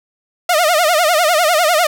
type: tone with vibrato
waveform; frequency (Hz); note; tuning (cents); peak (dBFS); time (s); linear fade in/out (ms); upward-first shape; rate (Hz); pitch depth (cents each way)
sawtooth; 659.3; E5; 0; -7; 0.49-1.87; 5; sine; 10; 170
effects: none